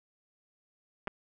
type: clicks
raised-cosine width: 0.5 ms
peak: -20 dBFS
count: 2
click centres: 1.073 / 1.078 s
effects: none